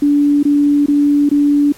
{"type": "tone bursts", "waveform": "sine", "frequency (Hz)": 289.1, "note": "D4", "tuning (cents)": -27, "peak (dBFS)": -8, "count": 4, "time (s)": [0.02, 1.723], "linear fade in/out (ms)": 5, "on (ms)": 410, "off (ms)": 21, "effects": ["pink hiss -41 dBFS RMS until 1.77 s", "MP3 64 kbps"]}